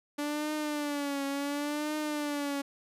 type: tone with vibrato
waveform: sawtooth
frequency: 290.7 Hz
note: D4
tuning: 18 cents flat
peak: -27 dBFS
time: 0.18-2.62 s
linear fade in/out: 10 ms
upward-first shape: triangle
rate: 0.7 Hz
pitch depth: 89 cents each way
effects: resampled to 32000 Hz